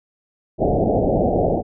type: low-pass noise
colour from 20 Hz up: white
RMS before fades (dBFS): -18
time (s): 0.58-1.63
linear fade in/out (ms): 50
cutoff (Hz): 760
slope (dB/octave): 96
effects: none